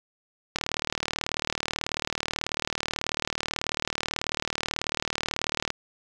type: click train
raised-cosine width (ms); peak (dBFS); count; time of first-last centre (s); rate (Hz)
0.2; -9; 198; 0.56-5.704; 38.3
effects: none